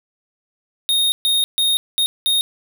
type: tone bursts at uneven times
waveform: square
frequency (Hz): 3708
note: A#7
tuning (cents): -10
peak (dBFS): -15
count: 5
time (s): 0.89-1.12 / 1.25-1.44 / 1.58-1.77 / 1.98-2.06 / 2.26-2.41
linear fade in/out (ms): 0
effects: none